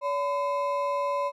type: ring-modulated tone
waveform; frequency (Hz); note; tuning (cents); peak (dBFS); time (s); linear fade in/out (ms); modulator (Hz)
triangle; 791; G5; +15; -20; 0.01-1.32; 50; 222
effects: none